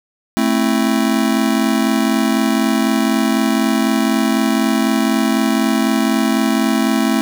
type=chord; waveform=square; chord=A minor; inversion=none; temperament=just; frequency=220 / 264 / 330 Hz; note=A3 / C4 / E4; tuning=0 / +16 / +2 cents; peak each=-17 / -18 / -21 dBFS; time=0.37-7.21 s; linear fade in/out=0 ms; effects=none